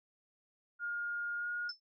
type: tone with pitch glide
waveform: sine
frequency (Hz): 1419 to 1433.8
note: F6 to F6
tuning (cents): +27 to +45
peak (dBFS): -35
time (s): 0.79-1.72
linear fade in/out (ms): 50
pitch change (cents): +18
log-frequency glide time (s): 1.37-1.48
type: tone with exponential decay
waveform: sine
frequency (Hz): 5274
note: E8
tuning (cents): 0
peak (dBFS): -35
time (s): 1.69-1.8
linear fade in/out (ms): 5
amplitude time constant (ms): 22
effects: none